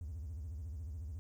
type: tone with vibrato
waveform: triangle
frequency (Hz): 77.78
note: D#2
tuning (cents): 0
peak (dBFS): -38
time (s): 0.01-1.19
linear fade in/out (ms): 0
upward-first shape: sine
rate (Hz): 14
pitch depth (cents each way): 270
effects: tanh soft clip ceiling -35 dBFS + 12-bit

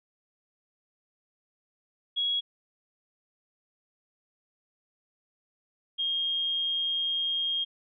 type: tone pair in turn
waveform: sine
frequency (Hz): 3322 / 3235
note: G#7 / G#7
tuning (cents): 0 / -46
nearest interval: unison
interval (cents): 46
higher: first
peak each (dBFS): -25 / -26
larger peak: first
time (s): 2.16-2.41 / 5.98-7.65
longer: second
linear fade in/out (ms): 20
effects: none

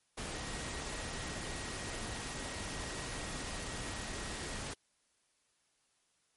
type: tone in noise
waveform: sine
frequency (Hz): 1892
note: A#6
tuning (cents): +25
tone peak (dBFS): -51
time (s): 0.34-4.6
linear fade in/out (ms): 10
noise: pink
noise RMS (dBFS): -41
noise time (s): 0.17-4.74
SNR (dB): -13
effects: white hiss -75 dBFS RMS until 6.36 s + MP3 48 kbps

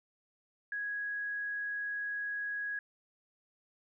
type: tone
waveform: sine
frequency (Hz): 1661.2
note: G#6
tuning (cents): 0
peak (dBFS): -34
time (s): 0.72-2.79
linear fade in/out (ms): 2
effects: none

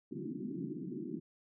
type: band-pass noise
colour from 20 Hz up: white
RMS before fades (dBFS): -41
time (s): 0.11-1.2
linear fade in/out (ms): 10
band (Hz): 140 to 370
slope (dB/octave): 96
effects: none

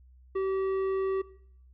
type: tone with tanh clipping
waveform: sine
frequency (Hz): 384.1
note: G4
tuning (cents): -35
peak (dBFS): -28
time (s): 0.35-1.22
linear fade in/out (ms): 10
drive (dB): 10
effects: noise-tail reverb RT60 0.7 s tail -20 dB re dry + added 63 Hz sine -53 dBFS peak until 1.73 s

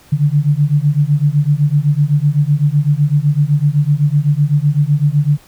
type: beating tone pair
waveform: sine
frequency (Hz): 142.5 / 150.4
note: C#3 / D3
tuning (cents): +48 / +42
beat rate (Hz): 7.9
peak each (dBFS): -13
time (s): 0.12-5.38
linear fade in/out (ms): 10
effects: pink hiss -46 dBFS RMS until 5.47 s

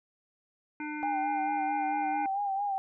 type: harmonic tone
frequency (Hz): 300.3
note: D4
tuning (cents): +39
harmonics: 1 / 3 / 5 / 7 / 8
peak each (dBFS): -36 / -41 / -43 / -44 / -45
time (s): 0.8-2.26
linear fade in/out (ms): 2
type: tone with vibrato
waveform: sine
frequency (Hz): 796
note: G5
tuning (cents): +26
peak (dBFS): -28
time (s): 1.03-2.78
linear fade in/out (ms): 0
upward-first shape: sine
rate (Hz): 4.5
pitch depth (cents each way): 55
effects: none

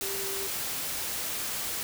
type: tone in noise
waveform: sine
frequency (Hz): 392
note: G4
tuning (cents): 0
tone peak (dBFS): -37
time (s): 0.02-0.47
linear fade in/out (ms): 0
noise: white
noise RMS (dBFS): -33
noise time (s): 0.01-1.83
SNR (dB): -7
effects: none

